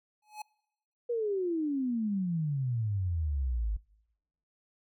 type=tone with exponential growth; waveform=square; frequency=848 Hz; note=G#5; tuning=36 cents sharp; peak=-36 dBFS; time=0.22-0.42 s; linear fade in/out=5 ms; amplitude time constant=42 ms
type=exponential sweep; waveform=sine; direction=down; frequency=487.8 to 49.73 Hz; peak=-28 dBFS; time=1.09-3.77 s; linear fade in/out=10 ms
effects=noise-tail reverb RT60 0.9 s tail -25 dB re dry